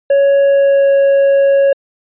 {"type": "tone with pitch glide", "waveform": "triangle", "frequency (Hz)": [557, 553.2], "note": ["C#5", "C#5"], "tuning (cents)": [8, -4], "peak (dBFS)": -5, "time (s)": [0.1, 1.73], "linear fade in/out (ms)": 5, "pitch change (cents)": -12, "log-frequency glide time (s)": [0.42, 0.9], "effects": ["resampled to 8000 Hz"]}